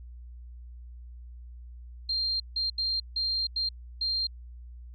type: tone bursts at uneven times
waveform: sine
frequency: 4186 Hz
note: C8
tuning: in tune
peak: -26 dBFS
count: 6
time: 2.09-2.4 / 2.56-2.7 / 2.78-3 / 3.16-3.47 / 3.56-3.69 / 4.01-4.27 s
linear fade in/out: 5 ms
effects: added 60 Hz sine -42 dBFS peak until 4.94 s